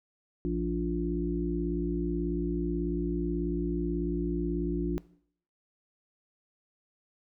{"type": "harmonic tone", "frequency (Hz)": 58.27, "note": "A#1", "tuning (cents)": 0, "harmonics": [1, 3, 5, 6], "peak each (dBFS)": [-34, -33, -32, -33], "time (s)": [0.45, 4.98], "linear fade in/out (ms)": 0, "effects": ["noise-tail reverb RT60 0.6 s tail -19 dB re dry"]}